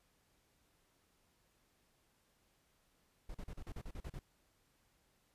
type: noise bursts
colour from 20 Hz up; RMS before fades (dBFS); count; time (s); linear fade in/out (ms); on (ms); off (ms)
brown; -45; 10; 3.29-4.192; 5; 56; 38
effects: pink hiss -75 dBFS RMS until 5.34 s + resampled to 32000 Hz